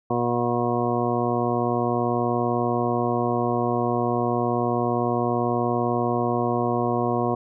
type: harmonic tone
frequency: 120.3 Hz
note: B2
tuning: 45 cents flat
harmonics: 1 / 2 / 3 / 4 / 5 / 6 / 8 / 9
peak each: -29 / -27 / -27 / -29 / -32 / -27 / -32 / -31 dBFS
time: 0.1-7.35 s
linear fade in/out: 5 ms
effects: none